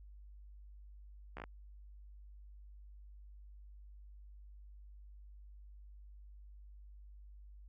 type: slowing click train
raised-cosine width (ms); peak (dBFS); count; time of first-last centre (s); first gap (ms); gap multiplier
0.5; -30; 5; 1.37-1.439; 14; 1.14
effects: added 50 Hz sine -52 dBFS peak until 7.68 s